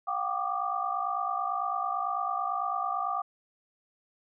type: tone cluster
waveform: sine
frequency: 715 / 777 / 1160 / 1209 Hz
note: F5 / G5 / D6 / D6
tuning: +41 / -16 / -22 / +50 cents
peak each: -35 / -34 / -33 / -33 dBFS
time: 0.07-3.22 s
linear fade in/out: 10 ms
effects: none